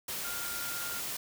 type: tone in noise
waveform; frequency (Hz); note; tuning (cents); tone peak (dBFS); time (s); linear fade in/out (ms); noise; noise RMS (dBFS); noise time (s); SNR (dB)
sine; 1404; F6; +9; -41; 0.24-1; 5; white; -37; 0.08-1.17; -7
effects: none